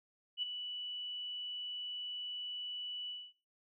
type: tone with ADSR envelope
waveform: sine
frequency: 2960 Hz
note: F#7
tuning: in tune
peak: -31 dBFS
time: 0.37-3.33 s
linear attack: 55 ms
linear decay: 14 ms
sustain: -8 dB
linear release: 240 ms
effects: noise-tail reverb RT60 0.3 s tail -17 dB re dry